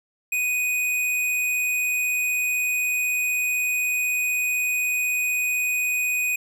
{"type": "tone", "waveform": "square", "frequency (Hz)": 2489, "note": "D#7", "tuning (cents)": 0, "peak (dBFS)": -22, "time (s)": [0.32, 6.36], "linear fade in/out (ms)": 5, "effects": []}